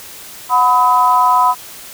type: tone with amplitude modulation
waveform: sine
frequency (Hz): 1000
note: B5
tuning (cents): +21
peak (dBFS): -4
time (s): 0.49-1.55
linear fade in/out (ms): 50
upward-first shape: sine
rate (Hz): 269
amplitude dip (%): 95
effects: white hiss -34 dBFS RMS until 1.93 s